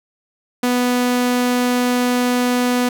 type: tone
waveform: sawtooth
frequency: 246.9 Hz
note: B3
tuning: in tune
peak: -11 dBFS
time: 0.63-2.89 s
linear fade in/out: 5 ms
effects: none